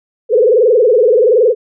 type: tone with frequency modulation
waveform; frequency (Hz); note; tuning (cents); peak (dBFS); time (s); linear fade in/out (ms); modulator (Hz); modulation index
sine; 466.8; A#4; +2; -6; 0.29-1.55; 50; 21.3; 2.4
effects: none